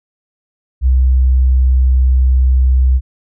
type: tone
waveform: sine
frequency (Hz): 64.3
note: C2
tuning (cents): -30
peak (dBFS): -7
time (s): 0.81-3.01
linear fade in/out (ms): 50
effects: none